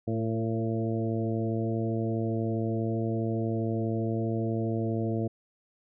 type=harmonic tone with a mistuned harmonic; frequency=112.4 Hz; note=A2; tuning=37 cents sharp; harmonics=1 / 2 / 3 / 4 / 5 / 6; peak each=-30 / -32 / -33 / -36 / -40 / -39 dBFS; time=0.07-5.28 s; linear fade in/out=10 ms; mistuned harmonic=4; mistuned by=+18 cents; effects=none